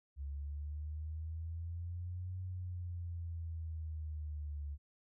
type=exponential two-way sweep; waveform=sine; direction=up then down; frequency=69.3 to 92.5 to 71.7 Hz; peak=-39 dBFS; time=0.16-4.78 s; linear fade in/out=50 ms; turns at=2.4 s; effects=none